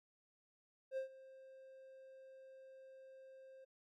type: tone with ADSR envelope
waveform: triangle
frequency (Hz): 529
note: C5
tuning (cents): +19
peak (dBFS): -35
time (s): 0.91-3.65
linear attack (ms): 61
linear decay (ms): 110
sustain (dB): -19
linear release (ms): 12
effects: none